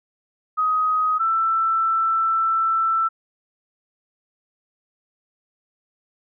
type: tone pair in turn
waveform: sine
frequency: 1258 / 1330.5 Hz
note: D#6 / E6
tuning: +19 / +16 cents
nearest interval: minor second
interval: 97 cents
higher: second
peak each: -17 dBFS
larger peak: neither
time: 0.57-1.19 / 1.19-3.09 s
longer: second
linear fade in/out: 20 ms
effects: none